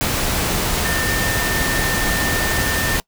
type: tone in noise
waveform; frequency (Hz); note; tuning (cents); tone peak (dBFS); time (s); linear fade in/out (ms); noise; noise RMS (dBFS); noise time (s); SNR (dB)
sine; 1800; A6; +39; -23; 0.85-2.97; 0; pink; -20; 0.01-3; -6
effects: noise-tail reverb RT60 0.1 s tail -24 dB re dry